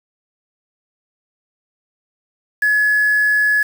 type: tone with quantisation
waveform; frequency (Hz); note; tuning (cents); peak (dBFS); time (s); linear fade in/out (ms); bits
sine; 1700; G#6; +40; -12; 2.62-3.63; 5; 5
effects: none